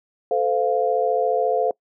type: chord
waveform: sine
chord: F major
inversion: first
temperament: equal with one note detuned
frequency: 440 / 514.3 / 698.5 Hz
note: A4 / C5 / F5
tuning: 0 / -30 / 0 cents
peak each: -22 dBFS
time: 0.31-1.71 s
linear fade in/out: 2 ms
effects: noise-tail reverb RT60 0.1 s tail -24 dB re dry